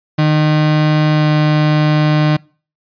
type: tone with pitch glide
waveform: 35% pulse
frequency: 153.1 to 152.04 Hz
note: D#3 to D#3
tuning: -28 to -40 cents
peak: -8 dBFS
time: 0.18-2.37 s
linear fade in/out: 10 ms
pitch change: -12 cents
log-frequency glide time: 1.12-1.28 s
effects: noise-tail reverb RT60 0.4 s tail -25 dB re dry + resampled to 11025 Hz